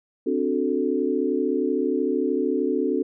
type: chord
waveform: sine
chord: D dominant seventh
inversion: third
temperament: equal with one note detuned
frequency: 260.6 / 293.7 / 370 / 440 Hz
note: C4 / D4 / F#4 / A4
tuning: -7 / 0 / 0 / 0 cents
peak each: -26 dBFS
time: 0.26-3.03 s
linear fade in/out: 10 ms
effects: none